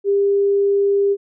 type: tone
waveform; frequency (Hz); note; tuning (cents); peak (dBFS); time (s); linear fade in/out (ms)
sine; 400; G4; +35; -13; 0.04-1.17; 50
effects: none